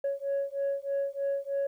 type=beating tone pair; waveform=sine; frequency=554.4 / 557.6 Hz; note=C#5 / C#5; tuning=0 / +10 cents; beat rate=3.2 Hz; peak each=-30 dBFS; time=0.04-1.67 s; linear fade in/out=5 ms; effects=tanh soft clip ceiling -24 dBFS + 11-bit